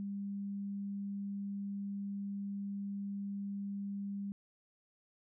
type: tone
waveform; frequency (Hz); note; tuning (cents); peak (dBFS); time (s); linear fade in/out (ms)
sine; 200; G3; +35; -37; 0-4.32; 0
effects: none